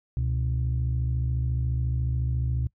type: tone pair together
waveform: sine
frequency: 69.3 / 123.48 Hz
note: C#2 / B2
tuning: 0 / 0 cents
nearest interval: minor seventh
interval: 1000 cents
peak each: -25 dBFS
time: 0.17-2.67 s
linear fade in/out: 0 ms
effects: noise-tail reverb RT60 0.1 s tail -22 dB re dry + tanh soft clip ceiling -19 dBFS